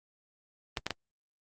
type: clicks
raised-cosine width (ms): 0.2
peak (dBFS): -13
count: 3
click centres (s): 0.772 / 0.866 / 0.907
effects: Opus 32 kbps